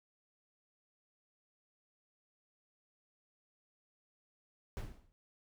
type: noise with exponential decay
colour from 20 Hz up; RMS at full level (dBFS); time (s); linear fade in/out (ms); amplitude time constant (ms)
brown; -35; 4.77-5.12; 0; 76
effects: none